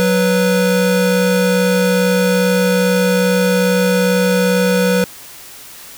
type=tone pair together; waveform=square; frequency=185 / 492.6 Hz; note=F#3 / B4; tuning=0 / -5 cents; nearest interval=octave + perfect fourth; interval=1695 cents; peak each=-15 dBFS; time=0-5.04 s; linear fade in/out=0 ms; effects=white hiss -36 dBFS RMS until 5.97 s